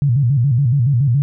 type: tone with vibrato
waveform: sine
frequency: 129.8 Hz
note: C3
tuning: 13 cents flat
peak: -11 dBFS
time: 0.02-1.22 s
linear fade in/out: 0 ms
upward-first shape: square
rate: 7.1 Hz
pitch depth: 160 cents each way
effects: none